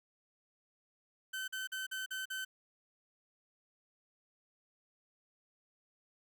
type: tone bursts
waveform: 30% pulse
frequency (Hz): 1532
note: G6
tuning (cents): -40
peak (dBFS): -35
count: 6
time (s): 1.33-2.45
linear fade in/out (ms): 10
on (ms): 150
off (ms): 44
effects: none